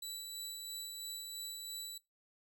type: tone with tremolo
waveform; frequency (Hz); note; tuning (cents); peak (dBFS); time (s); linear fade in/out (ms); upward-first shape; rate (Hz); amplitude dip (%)
20% pulse; 3951; B7; 0; -35; 0.02-1.98; 5; sine; 3; 30
effects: noise-tail reverb RT60 0.2 s tail -21 dB re dry